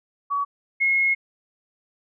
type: tone pair in turn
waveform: sine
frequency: 1132 / 2164 Hz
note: C#6 / C#7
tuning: +36 / -42 cents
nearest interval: major seventh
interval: 1122 cents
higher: second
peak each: -21 / -17 dBFS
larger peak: second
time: 0.3-0.45 / 0.8-1.15 s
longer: second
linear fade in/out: 20 ms
effects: none